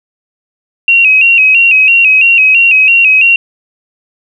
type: tone with vibrato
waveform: sine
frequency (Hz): 2642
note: E7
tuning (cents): +3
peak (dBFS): -3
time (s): 0.88-3.36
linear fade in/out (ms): 2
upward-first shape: square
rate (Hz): 3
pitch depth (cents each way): 68
effects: 7-bit